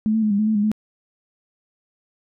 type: tone with pitch steps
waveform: sine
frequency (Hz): 216.2 / 221.9 / 213.4 / 201.1 / 214.3 / 218.4 / 205.8 / 214.5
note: A3 / A3 / G#3 / G3 / A3 / A3 / G#3 / A3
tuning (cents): -30 / +15 / +47 / +44 / -45 / -13 / -16 / -44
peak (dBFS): -16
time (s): 0.06-0.716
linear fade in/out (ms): 0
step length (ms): 82
effects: none

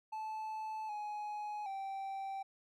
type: tone with pitch steps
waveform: triangle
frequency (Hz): 871 / 838 / 779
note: A5 / G#5 / G5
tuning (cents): -18 / +15 / -11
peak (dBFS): -37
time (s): 0.12-2.43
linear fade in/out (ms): 10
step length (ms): 770
effects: none

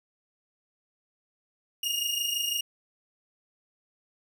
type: tone pair together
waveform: sawtooth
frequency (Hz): 2834 / 2860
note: F7 / F7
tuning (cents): +25 / +41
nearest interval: unison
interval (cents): 16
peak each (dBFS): -27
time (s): 1.83-2.61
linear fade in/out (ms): 5
effects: none

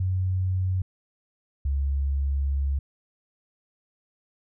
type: tone pair in turn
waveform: sine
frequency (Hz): 92.9 / 69.22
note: F#2 / C#2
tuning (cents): +7 / -2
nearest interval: perfect fourth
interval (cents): 509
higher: first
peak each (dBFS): -22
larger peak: neither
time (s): 0-0.82 / 1.65-2.79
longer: second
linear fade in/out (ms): 5
effects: none

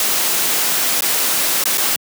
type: noise with dropouts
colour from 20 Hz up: white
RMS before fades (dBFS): -17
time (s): 0-1.96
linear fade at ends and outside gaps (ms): 1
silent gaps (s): 1.008-1.021 / 1.639-1.655 / 1.774-1.78
effects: high-pass 200 Hz 12 dB/octave

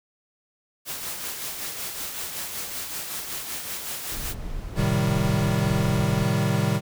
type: noise with tremolo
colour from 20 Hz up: white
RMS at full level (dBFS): -31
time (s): 0.85-4.35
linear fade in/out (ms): 50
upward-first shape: sine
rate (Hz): 5.3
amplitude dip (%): 40
type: noise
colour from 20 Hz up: brown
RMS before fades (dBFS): -33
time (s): 4.12-6.24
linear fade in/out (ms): 0
type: chord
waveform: square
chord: A half-diminished seventh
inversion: none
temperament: equal with one note detuned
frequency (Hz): 110 / 131.72 / 155.56 / 196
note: A2 / C3 / Eb3 / G3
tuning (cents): 0 / +12 / 0 / 0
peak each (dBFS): -27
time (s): 4.75-6.81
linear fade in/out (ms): 50
effects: none

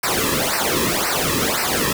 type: noise with flanger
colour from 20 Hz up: pink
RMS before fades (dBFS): -20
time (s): 0.03-1.93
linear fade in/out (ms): 5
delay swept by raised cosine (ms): 0.29 to 1.39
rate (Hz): 1.9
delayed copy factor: -0.95
effects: none

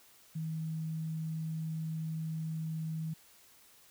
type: tone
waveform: sine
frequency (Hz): 159.6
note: D#3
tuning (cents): +44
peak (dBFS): -34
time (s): 0.35-3.14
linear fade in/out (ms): 10
effects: white hiss -61 dBFS RMS until 3.9 s

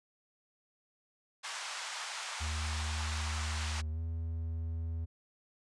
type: band-pass noise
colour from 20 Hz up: pink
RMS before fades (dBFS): -41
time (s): 1.43-3.82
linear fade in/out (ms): 20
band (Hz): 830 to 8200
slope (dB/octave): 24
type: tone with pitch glide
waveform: triangle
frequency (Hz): 77.78 to 81.88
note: D#2 to E2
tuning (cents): 0 to -11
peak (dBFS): -32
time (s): 2.4-5.06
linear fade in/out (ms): 20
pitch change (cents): +89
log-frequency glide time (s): 3.9-3.99
effects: resampled to 24000 Hz

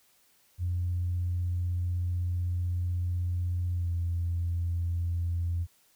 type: tone with pitch glide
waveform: sine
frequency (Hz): 88.4 to 85.83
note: F2 to F2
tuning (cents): +22 to -30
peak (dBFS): -26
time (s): 0.58-5.67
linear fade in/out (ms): 50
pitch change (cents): -52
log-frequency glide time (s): 3.74-3.9
effects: tanh soft clip ceiling -22 dBFS + white hiss -65 dBFS RMS until 5.95 s

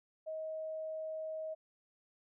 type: tone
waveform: sine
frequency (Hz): 632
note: D#5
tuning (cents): +27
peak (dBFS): -38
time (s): 0.26-1.55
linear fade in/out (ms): 20
effects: none

